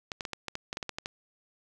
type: clicks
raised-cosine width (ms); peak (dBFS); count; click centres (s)
0.2; -17; 12; 0.118 / 0.208 / 0.252 / 0.333 / 0.483 / 0.554 / 0.729 / 0.771 / 0.828 / 0.893 / 0.985 / 1.059
effects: none